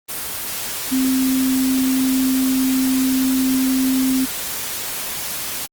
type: tone in noise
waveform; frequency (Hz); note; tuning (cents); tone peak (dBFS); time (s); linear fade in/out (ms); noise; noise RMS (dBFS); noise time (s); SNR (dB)
sine; 261.6; C4; 0; -15; 0.91-4.26; 20; white; -26; 0.08-5.67; +8
effects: Opus 24 kbps